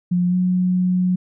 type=tone with pitch glide; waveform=sine; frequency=177.8 to 182.06 Hz; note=F3 to F#3; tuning=+31 to -28 cents; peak=-15 dBFS; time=0.11-1.16 s; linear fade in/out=10 ms; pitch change=+41 cents; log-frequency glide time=0.29-0.35 s; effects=none